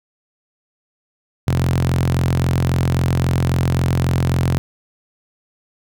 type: tone with high-pass filter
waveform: sawtooth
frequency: 43.71 Hz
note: F1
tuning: 2 cents sharp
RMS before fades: -17 dBFS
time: 1.47-4.58 s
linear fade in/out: 0 ms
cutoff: 110 Hz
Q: 6.2
effects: none